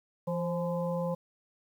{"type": "harmonic tone with a mistuned harmonic", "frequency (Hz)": 170.3, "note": "F3", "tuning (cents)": -43, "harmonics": [1, 3, 5, 6], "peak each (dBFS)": [-32, -32, -42, -42], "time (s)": [0.27, 1.15], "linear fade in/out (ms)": 10, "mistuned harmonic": 3, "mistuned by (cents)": 50, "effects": ["10-bit"]}